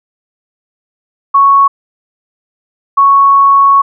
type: tone pair in turn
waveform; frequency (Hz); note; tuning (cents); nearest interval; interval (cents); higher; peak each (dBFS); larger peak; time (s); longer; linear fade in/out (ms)
sine; 1108.7 / 1108.7; C#6 / C#6; 0 / 0; unison; 0; neither; -3; neither; 1.34-1.68 / 2.97-3.82; second; 10
effects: none